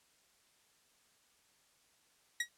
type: tone with exponential decay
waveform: sawtooth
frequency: 1905 Hz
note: A#6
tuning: 37 cents sharp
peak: -25 dBFS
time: 2.4-2.49 s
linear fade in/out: 5 ms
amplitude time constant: 18 ms
effects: white hiss -70 dBFS RMS until 2.57 s + low-pass 10000 Hz 12 dB/octave